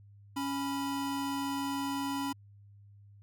square tone pair together, 277.2 / 987.8 Hz, C#4 / B5, 0 / 0 cents, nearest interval octave + minor seventh, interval 2200 cents, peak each -34 / -38 dBFS, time 0.36-2.33 s, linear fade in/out 10 ms, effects added 101 Hz sine -53 dBFS peak until 3.22 s

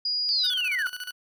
sine tone, 4886 Hz, D#8, 32 cents flat, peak -24 dBFS, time 0.05-0.5 s, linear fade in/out 5 ms
sine linear sweep, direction down, 4699 to 1396.9 Hz, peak -24 dBFS, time 0.29-0.87 s, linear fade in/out 0 ms
20% pulse tone with tremolo, 1480 Hz, F#6, in tune, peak -27 dBFS, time 0.43-1.12 s, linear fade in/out 20 ms, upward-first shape square, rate 14 Hz, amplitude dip 75%
effects none

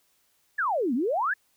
sine exponential two-way sweep, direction down then up, 1800 to 223 to 1800 Hz, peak -23 dBFS, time 0.58-1.34 s, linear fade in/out 10 ms, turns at 0.94 s, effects white hiss -68 dBFS RMS until 1.56 s

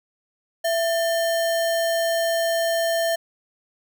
sine tone with sample-and-hold, 666 Hz, E5, 18 cents sharp, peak -19 dBFS, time 0.64-3.16 s, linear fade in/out 10 ms, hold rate 2450 Hz, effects none

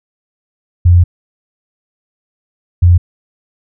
sine tone bursts at uneven times, 87.7 Hz, F2, 8 cents sharp, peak -3 dBFS, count 2, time 0.85-1.04 / 2.82-2.98 s, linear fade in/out 10 ms, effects none

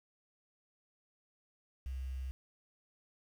sine tone with quantisation, 65.41 Hz, C2, in tune, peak -37 dBFS, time 1.86-2.31 s, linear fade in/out 0 ms, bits 10, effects none

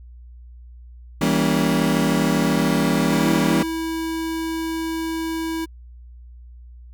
35% pulse chord, E diminished seventh, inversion none, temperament just, 164.81 / 197.78 / 237.3 / 284.8 Hz, E3 / G3 / Bb3 / Db4, 0 / +16 / +31 / +47 cents, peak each -21 dBFS, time 1.21-3.63 s, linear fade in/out 5 ms
square tone, 325.5 Hz, E4, 22 cents flat, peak -24 dBFS, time 3.11-5.66 s, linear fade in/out 20 ms
effects added 60 Hz sine -39 dBFS peak until 6.93 s

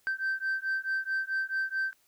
sine beating tone pair, 1554 / 1558.6 Hz, G6 / G6, -16 / -10 cents, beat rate 4.6 Hz, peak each -30 dBFS, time 0.07-1.93 s, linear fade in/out 0 ms, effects tanh soft clip ceiling -25 dBFS + white hiss -68 dBFS RMS until 2.07 s

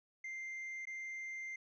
triangle tone with dropouts, 2093 Hz, C7, in tune, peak -40 dBFS, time 0.24-1.56 s, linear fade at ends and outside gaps 5 ms, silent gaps 0.854-0.87 s, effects resampled to 16000 Hz

